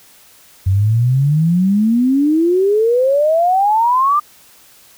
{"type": "exponential sweep", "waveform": "sine", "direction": "up", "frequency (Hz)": [92, 1210], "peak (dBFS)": -10, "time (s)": [0.66, 4.2], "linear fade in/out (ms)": 10, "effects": ["white hiss -46 dBFS RMS until 4.97 s"]}